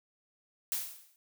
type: noise with exponential decay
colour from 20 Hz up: blue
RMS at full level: -30 dBFS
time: 0.72-1.16 s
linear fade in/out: 0 ms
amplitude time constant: 95 ms
effects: none